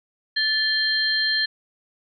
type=tone cluster; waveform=sine; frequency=1749 / 3187 / 4176 Hz; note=A6 / G7 / C8; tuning=-11 / +28 / -4 cents; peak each=-23 / -28 / -22 dBFS; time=0.36-1.46 s; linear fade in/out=10 ms; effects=none